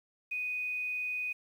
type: tone with quantisation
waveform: sine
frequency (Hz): 2489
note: D#7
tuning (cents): 0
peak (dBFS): -32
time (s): 0.31-1.33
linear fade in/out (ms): 10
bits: 10
effects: none